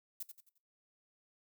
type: noise with echo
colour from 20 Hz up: violet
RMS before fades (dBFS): -41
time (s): 0.2-0.23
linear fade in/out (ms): 5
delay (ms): 88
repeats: 4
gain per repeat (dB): -8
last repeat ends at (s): 0.582
effects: noise-tail reverb RT60 0.2 s tail -18 dB re dry